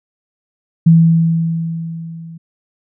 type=tone with level ramp; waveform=sine; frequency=164.81 Hz; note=E3; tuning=in tune; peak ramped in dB=-3 to -30 dBFS; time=0.86-2.38 s; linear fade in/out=10 ms; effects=none